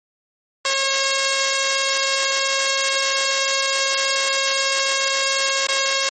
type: tone with dropouts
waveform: 5% pulse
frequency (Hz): 543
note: C#5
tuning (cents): -36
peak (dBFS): -6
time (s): 0.65-6.09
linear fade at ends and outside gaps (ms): 2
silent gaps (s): 5.669-5.687
effects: MP3 32 kbps